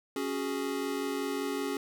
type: chord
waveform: square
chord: C# suspended fourth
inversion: none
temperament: equal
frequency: 277.2 / 370 / 415.3 Hz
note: C#4 / F#4 / G#4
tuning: 0 / 0 / 0 cents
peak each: -35 / -38 / -36 dBFS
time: 0.16-1.77 s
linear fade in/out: 2 ms
effects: none